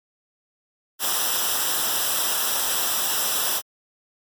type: noise with comb filter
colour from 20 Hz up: white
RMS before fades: -23 dBFS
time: 0.99-3.62 s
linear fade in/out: 50 ms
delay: 0.45 ms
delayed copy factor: -0.75
effects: MP3 96 kbps